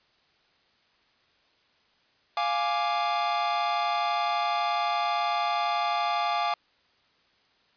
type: chord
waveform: 45% pulse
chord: D diminished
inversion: first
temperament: equal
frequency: 698.5 / 830.6 / 1174.7 Hz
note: F5 / Ab5 / D6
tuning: 0 / 0 / 0 cents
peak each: -29 dBFS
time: 2.37-6.54 s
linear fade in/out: 2 ms
effects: white hiss -65 dBFS RMS until 7.76 s + resampled to 11025 Hz